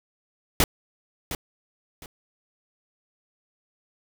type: noise with echo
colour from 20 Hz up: pink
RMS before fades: -18 dBFS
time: 0.6-0.64 s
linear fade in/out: 2 ms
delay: 710 ms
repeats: 2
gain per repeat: -12 dB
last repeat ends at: 2.06 s
effects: none